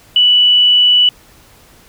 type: tone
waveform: sine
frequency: 2960 Hz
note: F#7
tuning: in tune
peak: -6 dBFS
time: 0.16-1.09 s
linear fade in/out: 2 ms
effects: pink hiss -45 dBFS RMS until 1.88 s